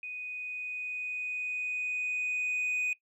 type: tone with level ramp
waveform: sine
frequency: 2489 Hz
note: D#7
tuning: in tune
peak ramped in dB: -37 to -25 dBFS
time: 0.03-2.93 s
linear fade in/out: 2 ms
effects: noise-tail reverb RT60 0.1 s tail -20 dB re dry + tanh soft clip ceiling -27 dBFS